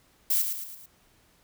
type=noise with echo; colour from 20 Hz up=violet; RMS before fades=-24 dBFS; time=0.3-0.42 s; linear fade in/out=5 ms; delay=110 ms; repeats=4; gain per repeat=-6 dB; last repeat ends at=0.86 s; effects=pink hiss -63 dBFS RMS until 1.43 s